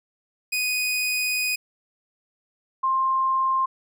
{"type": "tone pair in turn", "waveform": ["sawtooth", "sine"], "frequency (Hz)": [2489, 1056.2], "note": ["D#7", "C6"], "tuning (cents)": [0, 16], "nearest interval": "octave + minor third", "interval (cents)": 1484, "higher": "first", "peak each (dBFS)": -19, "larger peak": "neither", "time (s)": [[0.52, 1.56], [2.83, 3.66]], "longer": "first", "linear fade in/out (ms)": 10, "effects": []}